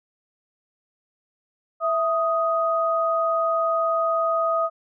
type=tone pair together; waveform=sine; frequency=659.3 / 1248.2 Hz; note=E5 / D#6; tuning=0 / +5 cents; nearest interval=major seventh; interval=1105 cents; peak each=-22 / -22 dBFS; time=1.8-4.7 s; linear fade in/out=50 ms; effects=none